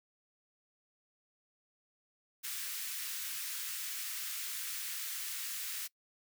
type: high-pass noise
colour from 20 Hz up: white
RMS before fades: -40 dBFS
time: 2.43-5.88 s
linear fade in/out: 20 ms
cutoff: 1400 Hz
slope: 24 dB/octave
effects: noise-tail reverb RT60 0.1 s tail -23 dB re dry